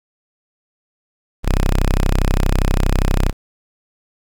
sawtooth tone, 32.42 Hz, C1, 15 cents flat, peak -9 dBFS, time 1.43-3.33 s, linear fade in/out 50 ms, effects 8-bit

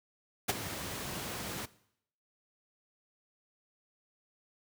pink noise with ADSR envelope, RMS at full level -26 dBFS, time 0.48-1.66 s, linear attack 15 ms, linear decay 24 ms, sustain -13 dB, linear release 12 ms, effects noise-tail reverb RT60 0.7 s tail -19 dB re dry + high-pass 80 Hz 12 dB/octave

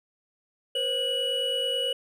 triangle tone cluster, 484.8 / 534 / 2933 Hz, B4 / C5 / F#7, -32 / +35 / -16 cents, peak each -31 / -30 / -25 dBFS, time 0.75-1.93 s, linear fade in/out 5 ms, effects none

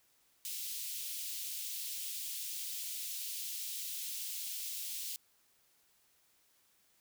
white high-pass noise, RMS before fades -41 dBFS, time 0.45-5.16 s, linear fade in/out 0 ms, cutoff 2800 Hz, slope 24 dB/octave, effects white hiss -71 dBFS RMS until 7 s

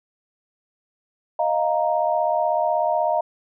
sine chord, Eb suspended second, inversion none, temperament equal, 622.3 / 698.5 / 932.3 Hz, Eb5 / F5 / Bb5, 0 / 0 / 0 cents, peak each -22 / -22 / -24 dBFS, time 1.39-3.21 s, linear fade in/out 5 ms, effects none

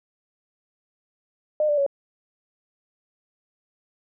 sine tone with pitch steps, 608 / 588 / 559 Hz, D#5 / D5 / C#5, -40 / +2 / +14 cents, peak -18 dBFS, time 1.6-1.864 s, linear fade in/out 2 ms, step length 88 ms, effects none

